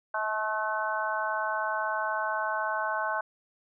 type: harmonic tone with a mistuned harmonic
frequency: 216.2 Hz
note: A3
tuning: 30 cents flat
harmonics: 3 / 4 / 5 / 6 / 7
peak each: -34 / -33 / -33 / -40 / -32 dBFS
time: 0.14-3.21 s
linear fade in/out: 5 ms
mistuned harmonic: 3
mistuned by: -16 cents
effects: none